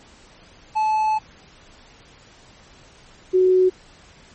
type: tone pair in turn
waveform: triangle / sine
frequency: 866 / 370.3 Hz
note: A5 / F#4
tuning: -28 / +1 cents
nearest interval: octave + minor third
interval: 1471 cents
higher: first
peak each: -15 / -12 dBFS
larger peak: second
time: 0.75-1.19 / 3.33-3.7 s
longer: first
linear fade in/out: 20 ms
effects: pink hiss -49 dBFS RMS until 4.34 s + MP3 32 kbps